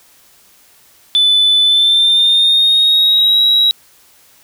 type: tone with pitch glide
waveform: sine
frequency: 3499 to 3860 Hz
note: A7 to B7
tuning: -10 to -40 cents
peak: -6 dBFS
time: 1.15-3.71 s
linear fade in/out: 0 ms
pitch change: +170 cents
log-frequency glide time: 1.63-3.41 s
effects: tanh soft clip ceiling -5 dBFS + white hiss -48 dBFS RMS until 4.43 s